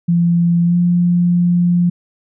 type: tone with pitch glide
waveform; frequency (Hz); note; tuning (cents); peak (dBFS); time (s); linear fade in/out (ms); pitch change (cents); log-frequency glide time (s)
sine; 171.3 to 175.1; F3 to F3; -33 to +5; -10; 0.08-1.9; 10; +38; 0.65-0.76
effects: none